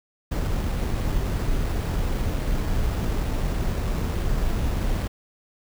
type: noise with sample-and-hold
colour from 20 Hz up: brown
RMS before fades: -24 dBFS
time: 0.31-5.08 s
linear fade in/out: 10 ms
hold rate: 6300 Hz
effects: none